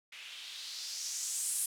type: noise with low-pass filter sweep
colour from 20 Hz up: violet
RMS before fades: -39 dBFS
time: 0.12-1.66 s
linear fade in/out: 5 ms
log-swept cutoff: 2500 to 10000 Hz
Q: 2.8
effects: none